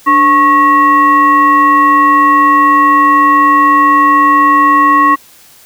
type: tone with frequency modulation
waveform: sine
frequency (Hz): 1100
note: C#6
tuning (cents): -14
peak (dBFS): -4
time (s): 0.06-5.16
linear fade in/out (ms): 20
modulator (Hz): 806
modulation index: 0.67
effects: white hiss -41 dBFS RMS until 5.65 s